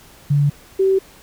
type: tone pair in turn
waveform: sine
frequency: 143.9 / 384.2 Hz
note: D3 / G4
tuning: -35 / -35 cents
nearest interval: octave + perfect fourth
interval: 1700 cents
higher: second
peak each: -12 dBFS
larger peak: neither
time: 0.3-0.5 / 0.79-0.99 s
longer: neither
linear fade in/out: 10 ms
effects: pink hiss -46 dBFS RMS until 1.22 s